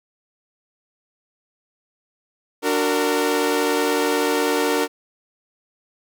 sawtooth chord, D augmented, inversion none, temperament equal with one note detuned, 293.7 / 370 / 460.3 Hz, D4 / F#4 / A#4, 0 / 0 / -22 cents, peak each -19 / -21 / -17 dBFS, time 2.62-4.88 s, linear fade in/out 50 ms, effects none

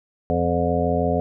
harmonic tone with a mistuned harmonic, 86.2 Hz, F2, 22 cents flat, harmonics 1 / 2 / 3 / 5 / 6 / 7 / 8, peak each -26 / -26 / -26 / -26 / -26 / -26 / -26 dBFS, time 0.3-1.2 s, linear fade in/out 0 ms, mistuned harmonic 8, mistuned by +70 cents, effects none

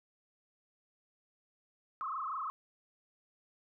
sine tone with frequency modulation, 1182 Hz, D6, 11 cents sharp, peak -35 dBFS, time 2.01-2.5 s, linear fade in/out 0 ms, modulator 25.5 Hz, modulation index 5.1, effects none

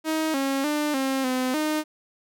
sawtooth tone with pitch steps, 315.6 / 272.3 / 298.4 / 267.3 / 255.7 / 307.1 Hz, D#4 / C#4 / D4 / C4 / C4 / D#4, +25 / -31 / +28 / +37 / -40 / -23 cents, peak -19 dBFS, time 0.04-1.84 s, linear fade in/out 50 ms, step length 300 ms, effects none

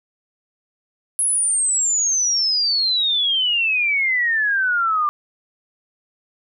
sine exponential sweep, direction down, 10740 to 1180 Hz, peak -16 dBFS, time 1.19-5.09 s, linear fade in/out 0 ms, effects none

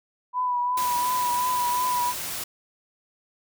sine tone with vibrato, 987.8 Hz, B5, in tune, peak -22 dBFS, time 0.33-2.14 s, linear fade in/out 50 ms, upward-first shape triangle, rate 2.8 Hz, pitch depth 33 cents each way
white noise, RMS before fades -32 dBFS, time 0.77-2.44 s, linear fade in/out 5 ms
effects none

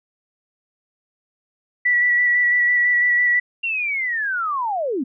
sine tone with vibrato, 1952 Hz, B6, 21 cents flat, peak -14 dBFS, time 1.85-3.4 s, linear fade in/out 10 ms, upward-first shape square, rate 6 Hz, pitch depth 14 cents each way
sine linear sweep, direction down, 2784 to 229.7 Hz, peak -20 dBFS, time 3.63-5.04 s, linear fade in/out 10 ms
effects none

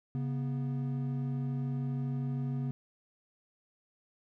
triangle tone pair together, 137.16 / 244.4 Hz, C#3 / B3, -18 / -18 cents, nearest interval minor seventh, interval 1000 cents, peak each -30 / -36 dBFS, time 0.15-2.71 s, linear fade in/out 0 ms, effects none

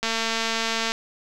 click train, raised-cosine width 0.2 ms, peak -8 dBFS, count 202, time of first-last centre 0.03-0.919 s, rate 226 Hz, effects none

